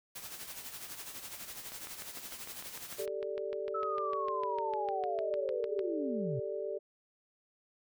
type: noise with tremolo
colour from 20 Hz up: white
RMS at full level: -43 dBFS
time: 0.15-3.06 s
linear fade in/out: 10 ms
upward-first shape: sine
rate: 12 Hz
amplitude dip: 55%
type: click train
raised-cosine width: 0.3 ms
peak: -30 dBFS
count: 28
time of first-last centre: 1.72-5.792 s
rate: 6.63 Hz
type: chord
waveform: sine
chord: G suspended second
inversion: none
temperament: equal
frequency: 392 / 440 / 587.3 Hz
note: G4 / A4 / D5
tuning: 0 / 0 / 0 cents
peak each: -39 dBFS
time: 2.98-6.79 s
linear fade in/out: 20 ms
type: linear sweep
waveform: sine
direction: down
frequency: 1318.5 to 116.54 Hz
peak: -34 dBFS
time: 3.74-6.4 s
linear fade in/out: 10 ms
effects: none